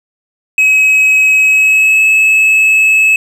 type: tone with pitch glide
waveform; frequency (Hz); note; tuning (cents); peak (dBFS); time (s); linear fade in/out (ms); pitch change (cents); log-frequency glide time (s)
triangle; 2553 to 2590; D#7 to E7; +44 to -31; -4; 0.58-3.16; 2; +25; 1.44-2.05
effects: none